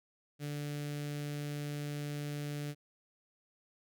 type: tone with notch filter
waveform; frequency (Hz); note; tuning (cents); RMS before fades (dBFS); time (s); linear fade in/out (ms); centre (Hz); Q
sawtooth; 146.3; D3; -6; -39; 0.39-2.75; 50; 970; 1
effects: none